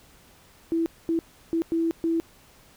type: tone bursts at uneven times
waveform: sine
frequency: 330.3 Hz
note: E4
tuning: 4 cents sharp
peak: -21 dBFS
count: 5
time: 0.72-0.86 / 1.09-1.19 / 1.53-1.62 / 1.72-1.91 / 2.04-2.2 s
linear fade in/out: 0 ms
effects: pink hiss -55 dBFS RMS until 2.76 s